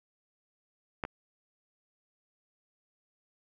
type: clicks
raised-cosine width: 0.5 ms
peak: -17 / -22 dBFS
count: 2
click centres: 1.038 / 1.051 s
effects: none